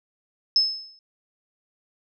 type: tone with exponential decay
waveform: sine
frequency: 5210 Hz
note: E8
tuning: 21 cents flat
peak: -13 dBFS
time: 0.56-0.99 s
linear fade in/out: 1 ms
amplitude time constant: 92 ms
effects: none

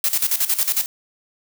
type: noise with tremolo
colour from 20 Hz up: blue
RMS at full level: -18 dBFS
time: 0.04-0.86 s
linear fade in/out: 2 ms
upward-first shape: square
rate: 11 Hz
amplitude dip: 75%
effects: none

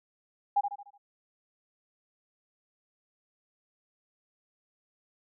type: tone with echo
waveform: sine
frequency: 811 Hz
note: G#5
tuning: 41 cents flat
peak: -21 dBFS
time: 0.56-0.61 s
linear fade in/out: 10 ms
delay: 74 ms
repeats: 5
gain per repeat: -7 dB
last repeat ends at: 0.98 s
effects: none

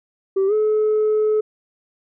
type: tone with pitch glide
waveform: sine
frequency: 386.7 to 429.1 Hz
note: G4 to A4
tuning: -24 to -43 cents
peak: -13 dBFS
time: 0.36-1.41 s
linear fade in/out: 10 ms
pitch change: +181 cents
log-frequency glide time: 0.47-0.53 s
effects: tanh soft clip ceiling -13 dBFS

